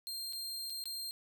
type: tone with dropouts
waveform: sawtooth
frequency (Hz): 4189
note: C8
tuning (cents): +1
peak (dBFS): -36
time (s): 0.07-1.11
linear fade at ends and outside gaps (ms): 0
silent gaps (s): 0.326-0.332 / 0.698-0.703 / 0.84-0.856
effects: none